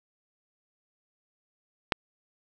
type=click; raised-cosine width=0.3 ms; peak=-6 dBFS; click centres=1.922 s; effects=none